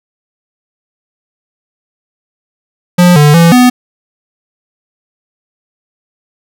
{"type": "tone with pitch steps", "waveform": "square", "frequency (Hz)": [177.3, 147.9, 168.3, 248.9], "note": ["F3", "D3", "E3", "B3"], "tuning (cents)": [26, 13, 36, 14], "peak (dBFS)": -3, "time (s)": [2.98, 3.7], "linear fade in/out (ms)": 10, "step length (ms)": 180, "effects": []}